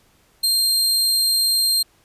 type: tone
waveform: sawtooth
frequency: 4186 Hz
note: C8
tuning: in tune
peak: -13 dBFS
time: 0.43-1.83 s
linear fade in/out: 10 ms
effects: pink hiss -58 dBFS RMS until 2.04 s + resampled to 32000 Hz